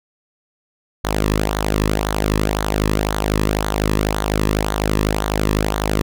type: tone with flanger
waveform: sawtooth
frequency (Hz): 52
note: G#1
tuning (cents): +3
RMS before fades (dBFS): -19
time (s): 1.04-6.02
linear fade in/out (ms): 5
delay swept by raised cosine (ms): 0.38 to 1.38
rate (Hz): 1.9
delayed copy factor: -0.65
effects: none